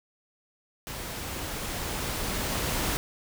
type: noise with level ramp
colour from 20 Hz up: pink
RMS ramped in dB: -37 to -28 dBFS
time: 0.87-2.97 s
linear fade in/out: 0 ms
effects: none